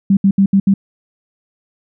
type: tone bursts at uneven times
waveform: sine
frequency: 196 Hz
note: G3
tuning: in tune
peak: -7 dBFS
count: 5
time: 0.1-0.17 / 0.24-0.31 / 0.38-0.46 / 0.53-0.6 / 0.67-0.74 s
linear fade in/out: 5 ms
effects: none